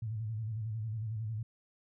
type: tone with vibrato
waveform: sine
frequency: 110 Hz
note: A2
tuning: in tune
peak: -34 dBFS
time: 0.02-1.43 s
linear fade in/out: 5 ms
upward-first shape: square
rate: 11 Hz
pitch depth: 67 cents each way
effects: none